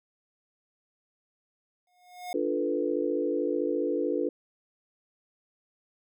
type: tone with exponential growth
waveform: square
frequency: 720 Hz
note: F#5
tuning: 47 cents flat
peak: -32 dBFS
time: 1.87-2.33 s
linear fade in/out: 2 ms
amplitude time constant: 100 ms
type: chord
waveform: sine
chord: B half-diminished seventh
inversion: first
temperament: equal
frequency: 293.7 / 349.2 / 440 / 493.9 Hz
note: D4 / F4 / A4 / B4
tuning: 0 / 0 / 0 / 0 cents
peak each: -31 dBFS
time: 2.34-4.29 s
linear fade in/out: 5 ms
effects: none